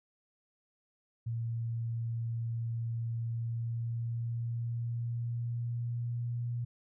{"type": "tone with pitch glide", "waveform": "sine", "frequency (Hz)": [115.6, 119.68], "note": ["A#2", "A#2"], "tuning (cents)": [-14, 46], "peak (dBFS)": -32, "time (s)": [1.26, 6.65], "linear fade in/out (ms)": 10, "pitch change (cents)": 60, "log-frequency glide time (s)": [3.23, 6.5], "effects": []}